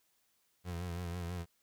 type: tone with vibrato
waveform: 30% pulse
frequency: 87.31 Hz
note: F2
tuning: in tune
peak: -35 dBFS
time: 0.64-1.46 s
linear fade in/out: 50 ms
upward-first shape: sine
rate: 6.1 Hz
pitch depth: 60 cents each way
effects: white hiss -75 dBFS RMS until 1.62 s